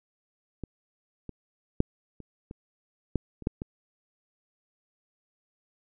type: clicks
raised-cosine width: 3 ms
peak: -22 / -25 / -8 / -30 / -27 / -12 / -29 / -12 / -21 dBFS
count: 9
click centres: 0.637 / 1.293 / 1.804 / 2.203 / 2.511 / 3.157 / 3.423 / 3.471 / 3.619 s
effects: none